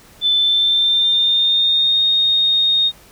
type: tone with pitch glide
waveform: sine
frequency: 3520 to 3704 Hz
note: A7 to A#7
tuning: 0 to -12 cents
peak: -12 dBFS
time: 0.21-2.92 s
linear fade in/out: 50 ms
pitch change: +88 cents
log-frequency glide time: 0.34-2.04 s
effects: pink hiss -46 dBFS RMS until 3.11 s